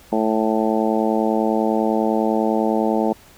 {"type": "harmonic tone", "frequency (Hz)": 110, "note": "A2", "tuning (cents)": 0, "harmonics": [2, 3, 4, 5, 6, 7, 8], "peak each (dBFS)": [-21, -23, -24, -25, -26, -26, -27], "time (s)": [0.12, 3.13], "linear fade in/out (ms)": 5, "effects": ["pink hiss -48 dBFS RMS until 3.37 s"]}